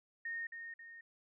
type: tone with echo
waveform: sine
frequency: 1845 Hz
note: A#6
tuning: 18 cents flat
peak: -38 dBFS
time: 0.25-0.47 s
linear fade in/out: 5 ms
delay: 270 ms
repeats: 2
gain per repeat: -6 dB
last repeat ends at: 1.01 s
effects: none